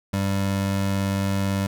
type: tone pair together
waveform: square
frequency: 98 / 196 Hz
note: G2 / G3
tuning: 0 / 0 cents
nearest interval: octave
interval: 1200 cents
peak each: -25 dBFS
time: 0.13-1.67 s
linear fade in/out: 5 ms
effects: none